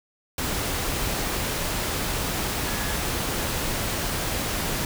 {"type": "tone in noise", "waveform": "sine", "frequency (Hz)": 1686, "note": "G#6", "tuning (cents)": 26, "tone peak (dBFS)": -37, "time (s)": [2.67, 2.94], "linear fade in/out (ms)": 2, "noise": "pink", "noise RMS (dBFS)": -27, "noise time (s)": [0.38, 4.85], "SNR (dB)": -13, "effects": []}